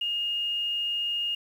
sine tone with quantisation, 2843 Hz, F7, 30 cents sharp, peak -26 dBFS, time 0.01-1.35 s, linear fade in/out 5 ms, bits 9, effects none

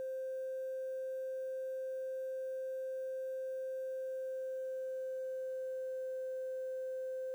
sine tone with pitch glide, 523.3 to 519.4 Hz, C5 to C5, 0 to -13 cents, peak -36 dBFS, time 0-7.34 s, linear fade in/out 0 ms, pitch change -13 cents, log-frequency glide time 3.78-6.08 s, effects tanh soft clip ceiling -34 dBFS + 11-bit

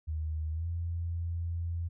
sine tone with pitch glide, 78.2 to 84.79 Hz, D#2 to E2, +9 to +49 cents, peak -31 dBFS, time 0.07-1.89 s, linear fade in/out 20 ms, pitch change +140 cents, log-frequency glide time 0.52-0.67 s, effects none

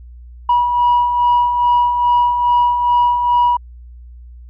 sine beating tone pair, 967 / 969.4 Hz, B5 / B5, -37 / -32 cents, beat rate 2.4 Hz, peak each -19 / -10 dBFS, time 0.49-3.57 s, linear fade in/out 5 ms, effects tanh soft clip ceiling -7 dBFS + added 60 Hz sine -34 dBFS peak until 4.49 s

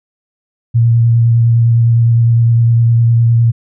sine tone with vibrato, 116.54 Hz, A#2, in tune, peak -6 dBFS, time 0.74-3.52 s, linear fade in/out 20 ms, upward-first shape triangle, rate 9.8 Hz, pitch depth 20 cents each way, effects none

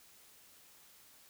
silence, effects white hiss -61 dBFS RMS until 1.29 s

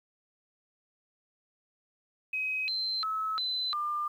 sine tone with pitch steps, 2532 / 4103 / 1295 / 4031 / 1198 Hz, D#7 / C8 / E6 / B7 / D6, +30 / -35 / -31 / +35 / +34 cents, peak -29 dBFS, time 2.33-4.08 s, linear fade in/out 5 ms, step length 350 ms, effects 10-bit

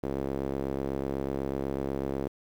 sawtooth tone with band-pass filter, 68.1 Hz, C#2, 30 cents flat, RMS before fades -32 dBFS, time 0.03-2.28 s, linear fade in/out 5 ms, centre 400 Hz, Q 1.6, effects 9-bit

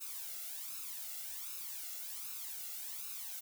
blue noise with flanger, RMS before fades -44 dBFS, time 0-3.41 s, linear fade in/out 20 ms, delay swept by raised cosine 0.76 to 1.48 ms, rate 1.3 Hz, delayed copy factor +0.75, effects none

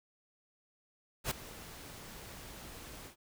pink noise with ADSR envelope, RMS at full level -31 dBFS, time 1.24-3.16 s, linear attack 70 ms, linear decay 6 ms, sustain -18 dB, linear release 100 ms, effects none

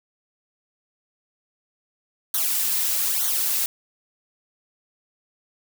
blue noise with flanger, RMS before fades -23 dBFS, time 2.34-3.66 s, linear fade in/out 2 ms, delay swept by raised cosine 0.39 to 3.59 ms, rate 1.1 Hz, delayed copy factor -0.8, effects none

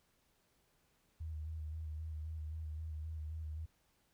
sine tone with vibrato, 78.3 Hz, D#2, 11 cents sharp, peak -40 dBFS, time 1.2-3.66 s, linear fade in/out 10 ms, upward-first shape square, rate 3.8 Hz, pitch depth 30 cents each way, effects pink hiss -75 dBFS RMS until 4.13 s

